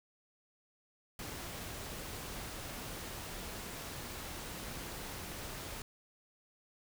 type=noise; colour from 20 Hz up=pink; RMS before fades=-44 dBFS; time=1.19-5.82 s; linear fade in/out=2 ms; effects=none